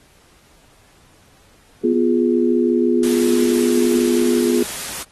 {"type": "chord", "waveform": "sine", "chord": "F diminished", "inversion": "second", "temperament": "equal", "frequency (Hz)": [246.9, 349.2, 415.3], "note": ["Cb4", "F4", "Ab4"], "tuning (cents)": [0, 0, 0], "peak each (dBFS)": [-17, -17, -20], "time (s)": [1.84, 4.63], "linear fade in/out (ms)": 5}
{"type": "noise", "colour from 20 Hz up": "white", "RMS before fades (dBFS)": -28, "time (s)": [3.03, 5.03], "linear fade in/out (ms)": 2}
{"effects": ["pink hiss -53 dBFS RMS until 5.11 s", "AAC 32 kbps"]}